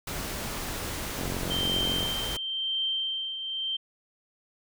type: noise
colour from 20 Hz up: pink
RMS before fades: -34 dBFS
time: 0.07-2.37 s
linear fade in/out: 5 ms
type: click train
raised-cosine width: 2 ms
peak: -20 dBFS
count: 39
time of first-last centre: 1.19-2.029 s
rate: 45.3 Hz
type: tone with tremolo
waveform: sine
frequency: 3136 Hz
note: G7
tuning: in tune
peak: -25 dBFS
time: 1.5-3.77 s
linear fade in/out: 10 ms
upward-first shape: triangle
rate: 0.93 Hz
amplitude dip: 60%
effects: none